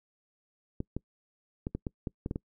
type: clicks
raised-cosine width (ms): 3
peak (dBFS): -20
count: 9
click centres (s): 0.804 / 0.966 / 1.669 / 1.75 / 1.868 / 2.072 / 2.261 / 2.311 / 2.359
effects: noise-tail reverb RT60 0.1 s tail -26 dB re dry